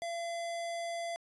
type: tone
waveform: square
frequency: 680 Hz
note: F5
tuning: 46 cents flat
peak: -36 dBFS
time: 0.02-1.16 s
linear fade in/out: 0 ms
effects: resampled to 24000 Hz